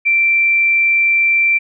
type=tone; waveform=sine; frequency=2349 Hz; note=D7; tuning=in tune; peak=-10 dBFS; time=0.05-1.59 s; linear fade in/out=20 ms; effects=none